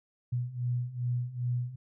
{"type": "beating tone pair", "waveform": "sine", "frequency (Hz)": [121.2, 123.7], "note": ["B2", "B2"], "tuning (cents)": [-32, 3], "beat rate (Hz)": 2.5, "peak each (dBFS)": [-34, -31], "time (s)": [0.32, 1.76], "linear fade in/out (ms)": 10, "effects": []}